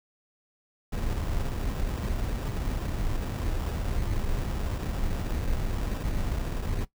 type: noise with sample-and-hold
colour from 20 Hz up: brown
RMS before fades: -29 dBFS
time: 0.92-6.85 s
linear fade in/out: 5 ms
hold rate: 2100 Hz
effects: noise-tail reverb RT60 0.1 s tail -17 dB re dry